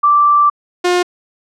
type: tone pair in turn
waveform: sine / sawtooth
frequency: 1171 / 356.7 Hz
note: D6 / F4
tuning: -5 / +37 cents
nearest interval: octave + major sixth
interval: 2058 cents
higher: first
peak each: -7 dBFS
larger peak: neither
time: 0.03-0.5 / 0.84-1.03 s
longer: first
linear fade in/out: 10 ms
effects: low-pass 7000 Hz 12 dB/octave